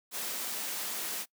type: high-pass noise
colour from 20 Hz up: white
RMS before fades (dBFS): -36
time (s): 0.11-1.26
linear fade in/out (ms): 50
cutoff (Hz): 180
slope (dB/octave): 48
effects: noise-tail reverb RT60 0.1 s tail -22 dB re dry